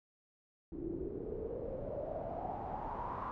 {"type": "noise with low-pass filter sweep", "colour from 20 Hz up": "pink", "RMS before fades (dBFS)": -41, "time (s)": [0.72, 3.31], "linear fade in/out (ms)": 0, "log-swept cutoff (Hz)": [320, 1100], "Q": 7.4, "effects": []}